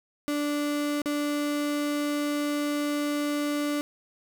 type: tone with dropouts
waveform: 35% pulse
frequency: 292.5 Hz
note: D4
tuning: 7 cents flat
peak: -24 dBFS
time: 0.28-3.81 s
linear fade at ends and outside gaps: 0 ms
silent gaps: 1.018-1.058 s
effects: none